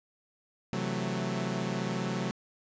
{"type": "chord", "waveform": "sawtooth", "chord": "F# half-diminished seventh", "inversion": "second", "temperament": "equal", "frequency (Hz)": [130.81, 164.81, 185, 220], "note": ["C3", "E3", "F#3", "A3"], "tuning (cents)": [0, 0, 0, 0], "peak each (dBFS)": [-32, -35, -30, -32], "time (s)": [0.73, 2.31], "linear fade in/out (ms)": 0, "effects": ["resampled to 16000 Hz", "10-bit"]}